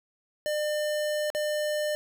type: tone with dropouts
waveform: square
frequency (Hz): 600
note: D5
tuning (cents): +37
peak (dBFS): -27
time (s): 0.46-1.95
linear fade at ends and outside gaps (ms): 0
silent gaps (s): 1.302-1.349
effects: none